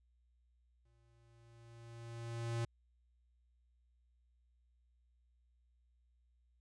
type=tone with exponential growth; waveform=square; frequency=116.5 Hz; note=A#2; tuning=1 cent flat; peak=-35 dBFS; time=0.85-2.65 s; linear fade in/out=5 ms; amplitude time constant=390 ms; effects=added 60 Hz sine -70 dBFS peak until 6.6 s + resampled to 22050 Hz